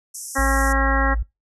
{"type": "band-pass noise", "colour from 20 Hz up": "pink", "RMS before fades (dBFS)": -34, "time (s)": [0.14, 0.73], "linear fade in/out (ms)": 10, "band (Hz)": [5500, 12000], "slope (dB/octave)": 96}
{"type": "harmonic tone", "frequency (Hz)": 271, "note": "C#4", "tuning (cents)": -39, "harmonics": [1, 2, 3, 4, 5, 6, 7], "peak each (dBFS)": [-26, -26, -26, -26, -26, -26, -26], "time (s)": [0.35, 1.15], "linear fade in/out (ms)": 20}
{"type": "tone", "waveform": "sine", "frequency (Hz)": 55, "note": "A1", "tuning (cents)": 0, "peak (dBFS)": -19, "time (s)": [0.38, 1.23], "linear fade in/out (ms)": 10}
{"effects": ["noise-tail reverb RT60 0.2 s tail -22 dB re dry"]}